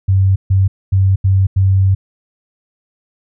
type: tone bursts at uneven times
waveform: sine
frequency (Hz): 96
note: G2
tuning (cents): -36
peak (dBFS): -8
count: 5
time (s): 0.08-0.36 / 0.5-0.68 / 0.92-1.16 / 1.24-1.47 / 1.56-1.95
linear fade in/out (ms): 10
effects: none